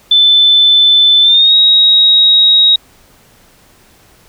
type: tone with pitch glide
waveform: sine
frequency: 3520 to 3794 Hz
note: A7 to A#7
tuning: 0 to +30 cents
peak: -4 dBFS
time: 0.11-2.76 s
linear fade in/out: 5 ms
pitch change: +130 cents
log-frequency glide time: 1.22-1.55 s
effects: pink hiss -46 dBFS RMS until 4.28 s